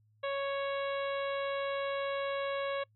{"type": "harmonic tone", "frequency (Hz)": 554.4, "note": "C#5", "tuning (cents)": 0, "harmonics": [1, 2, 3, 4, 5, 6, 7], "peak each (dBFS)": [-33, -39, -43, -45, -47, -49, -50], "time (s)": [0.23, 2.84], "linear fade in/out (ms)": 10, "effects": ["noise-tail reverb RT60 0.1 s tail -26 dB re dry", "added 107 Hz sine -65 dBFS peak until 2.95 s"]}